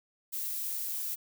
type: noise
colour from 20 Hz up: violet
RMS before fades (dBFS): -35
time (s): 0.32-1.16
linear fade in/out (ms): 20
effects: none